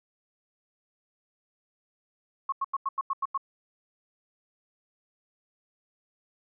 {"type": "tone bursts", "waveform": "sine", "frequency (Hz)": 1091, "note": "C#6", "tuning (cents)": -28, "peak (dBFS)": -25, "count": 8, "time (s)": [2.49, 3.377], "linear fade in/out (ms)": 5, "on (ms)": 33, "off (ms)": 89, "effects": []}